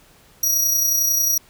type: tone with amplitude modulation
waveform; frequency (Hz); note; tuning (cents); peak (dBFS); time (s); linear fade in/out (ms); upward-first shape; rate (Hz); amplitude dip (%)
sawtooth; 5760; F#8; -47; -12; 0.43-1.38; 5; sine; 31.1; 40
effects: pink hiss -52 dBFS RMS until 1.49 s